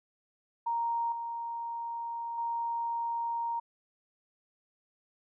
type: tone with level steps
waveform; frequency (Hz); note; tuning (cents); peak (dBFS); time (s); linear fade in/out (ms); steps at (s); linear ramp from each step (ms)
sine; 932.3; A#5; 0; -28 / -34 / -30; 0.66-3.6; 10; 1.12 / 2.38; 2
effects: none